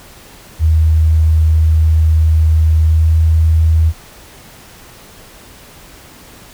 sine tone with pitch glide, 79.3 to 80.27 Hz, D#2 to E2, +33 to -45 cents, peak -7 dBFS, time 0.59-3.93 s, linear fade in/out 50 ms, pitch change +22 cents, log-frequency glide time 2.83-3.14 s, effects pink hiss -39 dBFS RMS until 6.53 s

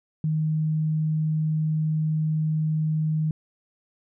sine tone, 155.9 Hz, D#3, 4 cents sharp, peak -21 dBFS, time 0.24-3.31 s, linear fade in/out 2 ms, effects none

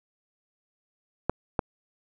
clicks, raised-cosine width 1 ms, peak -9 dBFS, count 2, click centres 1.296 / 1.592 s, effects none

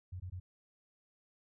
sine tone bursts, 91.1 Hz, F#2, 26 cents flat, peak -40 dBFS, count 3, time 0.12-0.4 s, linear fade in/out 10 ms, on 80 ms, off 20 ms, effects none

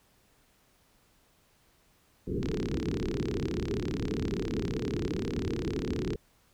white low-pass noise, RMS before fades -32 dBFS, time 2.27-6.16 s, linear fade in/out 5 ms, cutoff 450 Hz, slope 96 dB/octave
click train, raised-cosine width 0.2 ms, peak -22 dBFS, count 131, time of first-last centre 2.43-6.134 s, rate 35.1 Hz
effects pink hiss -66 dBFS RMS until 6.53 s

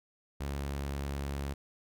sawtooth tone, 69.9 Hz, C#2, 15 cents sharp, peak -30 dBFS, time 0.4-1.54 s, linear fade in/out 10 ms, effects none

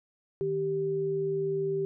sine tone pair together, 155.56 / 391.3 Hz, D#3 / G4, 0 / -3 cents, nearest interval octave + major third, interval 1597 cents, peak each -36 / -27 dBFS, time 0.41-1.85 s, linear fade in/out 0 ms, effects none

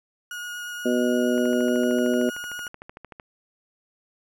35% pulse tone with vibrato, 1443 Hz, F#6, 44 cents flat, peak -30 dBFS, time 0.31-2.68 s, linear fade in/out 2 ms, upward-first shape sine, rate 8.5 Hz, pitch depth 9 cents each way
harmonic tone, 123 Hz, B2, 7 cents flat, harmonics 2 / 3 / 4 / 5, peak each -22 / -25 / -28 / -27 dBFS, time 0.85-2.3 s, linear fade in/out 10 ms
click train, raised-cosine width 0.5 ms, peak -25 dBFS, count 25, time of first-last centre 1.38-3.198 s, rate 13.2 Hz
effects none

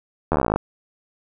slowing click train, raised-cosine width 1 ms, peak -5 dBFS, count 16, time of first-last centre 0.32-0.56 s, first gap 12 ms, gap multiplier 1.04, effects none

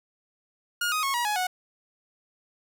sawtooth tone with pitch steps, 1428 / 1250.3 / 1094.8 / 958.6 / 839.3 / 734.9 Hz, F6 / D#6 / C#6 / A#5 / G#5 / F#5, +38 / +8 / -22 / +48 / +18 / -12 cents, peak -21 dBFS, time 0.81-1.47 s, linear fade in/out 5 ms, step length 110 ms, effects none

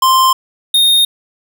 square tone pair in turn, 1046.5 / 3691 Hz, C6 / A#7, 0 / -18 cents, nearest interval octave + minor seventh, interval 2182 cents, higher second, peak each -8 dBFS, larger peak neither, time 0.02-0.33 / 0.74-1.05 s, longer neither, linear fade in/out 5 ms, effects none

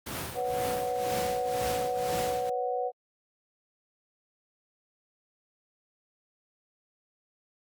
pink noise with tremolo, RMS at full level -33 dBFS, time 0.06-2.5 s, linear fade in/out 10 ms, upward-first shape triangle, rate 2 Hz, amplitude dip 85%
sine chord, B suspended second, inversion none, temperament equal, 493.9 / 554.4 / 740 Hz, B4 / C#5 / F#5, 0 / 0 / 0 cents, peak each -31 / -36 / -31 dBFS, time 0.34-2.92 s, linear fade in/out 50 ms
effects high-pass 80 Hz 12 dB/octave + Opus 48 kbps

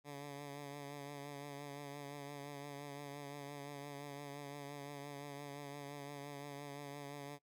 10% pulse tone with vibrato, 142.9 Hz, D3, 47 cents flat, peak -38 dBFS, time 0.04-7.39 s, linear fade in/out 50 ms, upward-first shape triangle, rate 5.8 Hz, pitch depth 40 cents each way, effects noise-tail reverb RT60 0.1 s tail -22 dB re dry

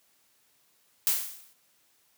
blue noise with exponential decay, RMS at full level -22 dBFS, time 1.07-1.53 s, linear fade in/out 0 ms, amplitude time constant 100 ms, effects white hiss -67 dBFS RMS until 2.17 s + high-pass 80 Hz 12 dB/octave

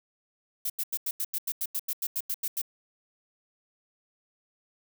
violet noise bursts, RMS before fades -30 dBFS, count 15, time 0.65-2.617 s, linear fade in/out 5 ms, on 49 ms, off 88 ms, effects none

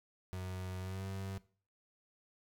35% pulse tone with pitch glide, 92.5 to 96.54 Hz, F#2 to G2, 0 to -26 cents, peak -38 dBFS, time 0.33-1.38 s, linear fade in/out 0 ms, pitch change +74 cents, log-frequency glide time 0.79-1.05 s, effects noise-tail reverb RT60 0.4 s tail -18 dB re dry

